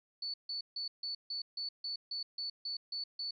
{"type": "tone bursts", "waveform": "sine", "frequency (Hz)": 4467, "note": "C#8", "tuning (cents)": 12, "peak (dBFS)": -36, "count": 12, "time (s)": [0.22, 3.31], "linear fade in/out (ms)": 5, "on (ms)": 120, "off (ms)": 150, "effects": []}